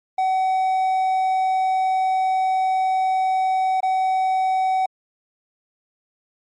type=tone with dropouts; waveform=triangle; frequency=755 Hz; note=F#5; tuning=35 cents sharp; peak=-15 dBFS; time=0.18-4.86 s; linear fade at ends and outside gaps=5 ms; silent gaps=3.805-3.829 s; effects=MP3 48 kbps